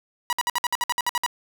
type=tone bursts; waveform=sawtooth; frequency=970 Hz; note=B5; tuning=31 cents flat; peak=-17 dBFS; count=12; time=0.3-1.263 s; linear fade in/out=0 ms; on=28 ms; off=57 ms; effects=none